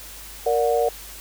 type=chord; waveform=sine; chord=Bb augmented; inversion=none; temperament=just; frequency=466.2 / 582.7 / 728.4 Hz; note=Bb4 / D5 / F#5; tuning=0 / -14 / -27 cents; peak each=-20 / -23 / -23 dBFS; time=0.46-0.89 s; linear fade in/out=5 ms; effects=added 50 Hz sine -44 dBFS peak until 1.2 s + white hiss -40 dBFS RMS until 1.2 s